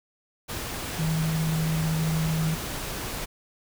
sine tone in noise, 159.4 Hz, D#3, 42 cents sharp, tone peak -23 dBFS, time 0.98-2.56 s, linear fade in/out 20 ms, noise pink, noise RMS -33 dBFS, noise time 0.48-3.26 s, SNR +7 dB, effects none

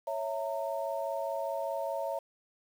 sine chord, A# diminished, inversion first, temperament equal with one note detuned, 554.4 / 659.3 / 915.8 Hz, C#5 / E5 / A#5, 0 / 0 / -31 cents, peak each -35 / -35 / -38 dBFS, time 0.07-2.19 s, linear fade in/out 5 ms, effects 9-bit

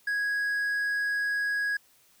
triangle tone, 1658 Hz, G#6, 3 cents flat, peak -24 dBFS, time 0.07-1.77 s, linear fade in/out 5 ms, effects white hiss -62 dBFS RMS until 2.2 s

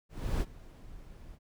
brown noise with ADSR envelope, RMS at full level -28 dBFS, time 0.09-1.39 s, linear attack 320 ms, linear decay 41 ms, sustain -21 dB, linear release 50 ms, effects none

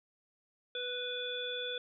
harmonic tone, 493.9 Hz, B4, in tune, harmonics 1 / 3 / 5 / 7, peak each -40 / -43 / -48 / -38 dBFS, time 0.75-1.78 s, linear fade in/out 2 ms, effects none

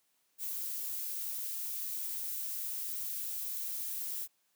violet noise, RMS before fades -38 dBFS, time 0.38-4.28 s, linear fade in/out 50 ms, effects white hiss -75 dBFS RMS until 4.55 s + high-pass 150 Hz 12 dB/octave

